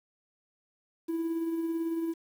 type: tone with tremolo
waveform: triangle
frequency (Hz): 330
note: E4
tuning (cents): +2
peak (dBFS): -24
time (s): 1.08-2.14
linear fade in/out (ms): 20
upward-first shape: sine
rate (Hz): 18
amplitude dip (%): 45
effects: tanh soft clip ceiling -23 dBFS + 9-bit